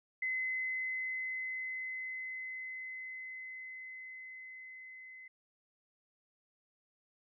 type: tone with level ramp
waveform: sine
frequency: 2041 Hz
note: C7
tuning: 44 cents flat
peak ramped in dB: -32 to -49 dBFS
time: 0.22-5.28 s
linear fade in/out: 5 ms
effects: none